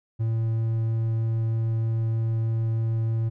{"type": "tone", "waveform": "triangle", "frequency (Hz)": 112.9, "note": "A2", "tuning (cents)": 45, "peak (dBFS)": -20, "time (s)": [0.19, 3.3], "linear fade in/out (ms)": 20, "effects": []}